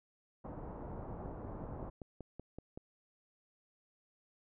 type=low-pass noise; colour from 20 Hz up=pink; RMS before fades=-45 dBFS; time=0.44-1.9 s; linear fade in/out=10 ms; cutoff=1000 Hz; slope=24 dB/octave
type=click train; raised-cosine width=2 ms; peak=-32 dBFS; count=9; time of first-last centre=1.26-2.775 s; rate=5.28 Hz
effects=none